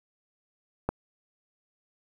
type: click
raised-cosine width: 1 ms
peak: -12 dBFS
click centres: 0.89 s
effects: 8-bit